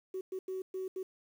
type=tone bursts at uneven times; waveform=sine; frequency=376.3 Hz; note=F#4; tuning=29 cents sharp; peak=-34 dBFS; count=5; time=0.14-0.21 / 0.32-0.39 / 0.48-0.62 / 0.74-0.88 / 0.96-1.03 s; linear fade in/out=5 ms; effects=tanh soft clip ceiling -31 dBFS + 10-bit